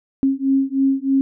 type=beating tone pair; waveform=sine; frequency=268.8 / 272 Hz; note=C4 / C#4; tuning=+47 / -33 cents; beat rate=3.2 Hz; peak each=-18 dBFS; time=0.23-1.21 s; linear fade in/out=0 ms; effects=none